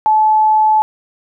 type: tone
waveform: sine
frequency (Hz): 864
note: A5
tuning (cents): -32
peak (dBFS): -8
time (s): 0.06-0.82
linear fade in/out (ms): 0
effects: none

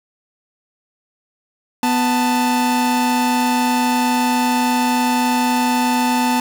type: tone pair together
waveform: 45% pulse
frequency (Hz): 248 / 883.8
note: B3 / A5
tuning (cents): +7 / +7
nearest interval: octave + minor seventh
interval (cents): 2200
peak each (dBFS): -17 / -18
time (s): 1.83-6.4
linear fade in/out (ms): 2
effects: none

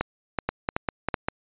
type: two click trains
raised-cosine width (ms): 0.5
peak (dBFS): -9 / -9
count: 5 / 4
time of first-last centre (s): 0.49-1.285 / 0.01-1.142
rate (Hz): 5.03 / 2.65
effects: resampled to 8000 Hz

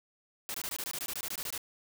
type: noise bursts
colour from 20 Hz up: white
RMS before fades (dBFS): -37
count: 15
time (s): 0.49-1.578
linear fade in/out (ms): 0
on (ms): 52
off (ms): 22
effects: none

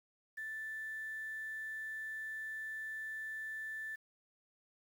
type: tone with quantisation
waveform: sine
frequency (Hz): 1760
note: A6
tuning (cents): 0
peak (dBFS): -40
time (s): 0.37-3.96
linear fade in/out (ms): 10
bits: 10
effects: none

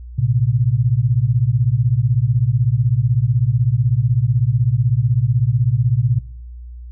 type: beating tone pair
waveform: sine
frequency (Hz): 113.8 / 129.8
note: A#2 / C3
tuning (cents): -41 / -13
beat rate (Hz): 16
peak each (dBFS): -16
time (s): 0.18-6.19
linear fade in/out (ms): 10
effects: noise-tail reverb RT60 0.8 s tail -24 dB re dry + added 60 Hz sine -31 dBFS peak until 6.91 s

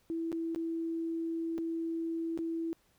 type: tone with dropouts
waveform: sine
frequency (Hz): 329.6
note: E4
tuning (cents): 0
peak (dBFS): -32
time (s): 0.1-2.73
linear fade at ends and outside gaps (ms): 0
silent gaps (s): 0.318-0.327 / 0.548-0.56 / 1.58-1.585 / 2.376-2.389
effects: pink hiss -70 dBFS RMS until 2.98 s

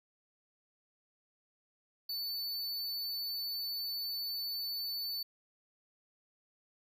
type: tone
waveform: square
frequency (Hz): 4496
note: C#8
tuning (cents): +24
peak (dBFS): -36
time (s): 2.09-5.23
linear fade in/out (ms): 5
effects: 13-bit

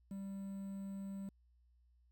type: tone with quantisation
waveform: triangle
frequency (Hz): 196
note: G3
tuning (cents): 0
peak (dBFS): -40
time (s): 0.11-1.29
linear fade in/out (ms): 2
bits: 11
effects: added 60 Hz sine -67 dBFS peak until 2.11 s

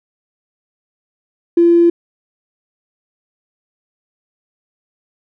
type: tone with tanh clipping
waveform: triangle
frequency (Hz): 341.4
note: F4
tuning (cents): -39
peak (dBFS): -6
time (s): 1.57-1.9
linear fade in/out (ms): 5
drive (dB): 2
effects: none

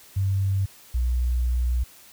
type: tone pair in turn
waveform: sine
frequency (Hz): 97 / 61.18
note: G2 / B1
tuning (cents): -18 / -16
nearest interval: minor sixth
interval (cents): 798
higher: first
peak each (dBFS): -20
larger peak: neither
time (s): 0.16-0.66 / 0.94-1.84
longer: second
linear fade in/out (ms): 10
effects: white hiss -50 dBFS RMS until 2.12 s

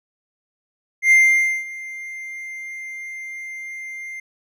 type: tone with ADSR envelope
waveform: triangle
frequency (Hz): 2099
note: C7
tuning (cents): +5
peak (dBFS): -7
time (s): 1.02-4.2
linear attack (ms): 93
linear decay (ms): 530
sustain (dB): -21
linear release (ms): 5
effects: none

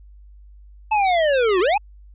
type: linear two-way sweep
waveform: square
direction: down then up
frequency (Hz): 880 to 345.3 to 880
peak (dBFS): -16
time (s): 0.91-1.78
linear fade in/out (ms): 10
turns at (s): 1.6
effects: added 50 Hz sine -42 dBFS peak until 2.14 s + resampled to 8000 Hz

